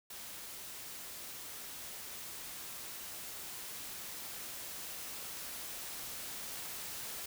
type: noise with level ramp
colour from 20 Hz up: white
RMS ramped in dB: -47 to -43 dBFS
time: 0.1-7.26 s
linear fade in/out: 5 ms
effects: none